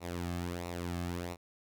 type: tone with flanger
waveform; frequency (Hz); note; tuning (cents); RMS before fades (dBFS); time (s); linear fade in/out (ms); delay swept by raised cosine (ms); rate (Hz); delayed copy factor
sawtooth; 87.31; F2; 0; -38; 0-1.37; 50; 0.62 to 2.12; 1.5; -0.65
effects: none